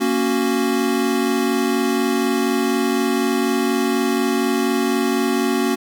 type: chord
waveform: square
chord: F# major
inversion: first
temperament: equal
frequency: 233.1 / 277.2 / 370 Hz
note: A#3 / C#4 / F#4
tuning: 0 / 0 / 0 cents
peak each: -22 dBFS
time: 0-5.76 s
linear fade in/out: 20 ms
effects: none